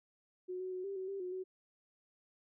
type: tone with pitch steps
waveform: sine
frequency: 365.6 / 371.7 / 368 / 394.3 / 376.3 / 393.1 / 363.2 / 373.4 Hz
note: F#4 / F#4 / F#4 / G4 / F#4 / G4 / F#4 / F#4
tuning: -21 / +8 / -9 / +10 / +29 / +5 / -32 / +16 cents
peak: -38 dBFS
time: 0.48-1.44 s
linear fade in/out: 20 ms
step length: 120 ms
effects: none

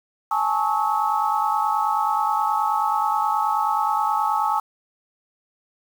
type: chord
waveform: sine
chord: A major seventh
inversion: third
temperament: equal with one note detuned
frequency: 830.6 / 880 / 1108.7 / 1289.1 Hz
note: G#5 / A5 / C#6 / E6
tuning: 0 / 0 / 0 / -39 cents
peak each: -24 / -23 / -26 / -25 dBFS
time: 0.31-4.6 s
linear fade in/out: 5 ms
effects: 7-bit

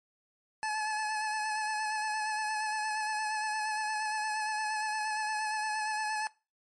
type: tone with vibrato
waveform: 25% pulse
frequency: 859 Hz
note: A5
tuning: 42 cents flat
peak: -27 dBFS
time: 0.63-6.27 s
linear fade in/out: 0 ms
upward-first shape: sine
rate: 8.6 Hz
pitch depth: 28 cents each way
effects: noise-tail reverb RT60 0.3 s tail -21 dB re dry + MP3 48 kbps

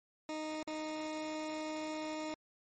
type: tone with dropouts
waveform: 20% pulse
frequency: 310 Hz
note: D#4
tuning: 6 cents flat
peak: -33 dBFS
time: 0.29-2.34 s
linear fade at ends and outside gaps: 1 ms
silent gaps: 0.629-0.675 s
effects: MP3 32 kbps

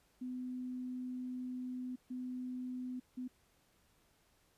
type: tone bursts at uneven times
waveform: sine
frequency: 252.2 Hz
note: B3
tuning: 36 cents sharp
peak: -39 dBFS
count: 3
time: 0.21-1.96 / 2.1-3 / 3.17-3.28 s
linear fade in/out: 10 ms
effects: pink hiss -72 dBFS RMS until 4.57 s + resampled to 32000 Hz

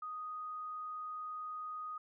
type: tone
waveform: sine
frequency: 1244.5 Hz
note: D#6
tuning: in tune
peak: -40 dBFS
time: 0.02-1.98 s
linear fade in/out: 5 ms
effects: none

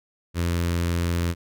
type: tone with notch filter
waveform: sawtooth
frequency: 85.8 Hz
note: F2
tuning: 30 cents flat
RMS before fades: -24 dBFS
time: 0.34-1.35 s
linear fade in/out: 50 ms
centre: 750 Hz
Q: 1.6
effects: none

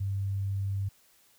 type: tone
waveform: sine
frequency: 98.3 Hz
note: G2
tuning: 5 cents sharp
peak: -28 dBFS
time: 0-0.89 s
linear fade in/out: 10 ms
effects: white hiss -63 dBFS RMS until 1.38 s

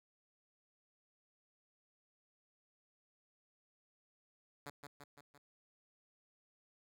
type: tone with echo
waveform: 5% pulse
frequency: 143.9 Hz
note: D3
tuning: 35 cents flat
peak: -34 dBFS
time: 4.66-4.7 s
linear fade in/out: 2 ms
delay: 170 ms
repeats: 4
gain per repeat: -4 dB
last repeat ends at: 5.38 s
effects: none

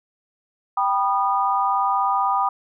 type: chord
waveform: sine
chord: G augmented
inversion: none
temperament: just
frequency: 784 / 980 / 1225 Hz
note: G5 / B5 / D#6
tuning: 0 / -14 / -27 cents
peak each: -22 dBFS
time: 0.77-2.49 s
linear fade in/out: 5 ms
effects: none

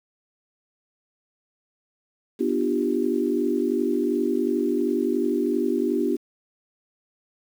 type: chord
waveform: sine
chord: G dominant seventh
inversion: first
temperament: equal with one note detuned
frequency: 246.9 / 298.8 / 349.2 / 392 Hz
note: B3 / D4 / F4 / G4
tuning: 0 / +30 / 0 / 0 cents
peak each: -26 dBFS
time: 2.39-6.17 s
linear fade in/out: 20 ms
effects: 8-bit

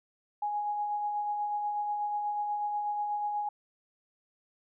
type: tone with tremolo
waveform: sine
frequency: 830.6 Hz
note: G#5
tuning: in tune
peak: -28 dBFS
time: 0.42-3.49 s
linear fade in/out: 5 ms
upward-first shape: sine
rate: 8.2 Hz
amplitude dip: 30%
effects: none

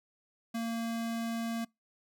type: tone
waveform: square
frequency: 229.5 Hz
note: A#3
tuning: 27 cents flat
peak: -33 dBFS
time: 0.54-1.65 s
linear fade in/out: 10 ms
effects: noise-tail reverb RT60 0.2 s tail -26 dB re dry

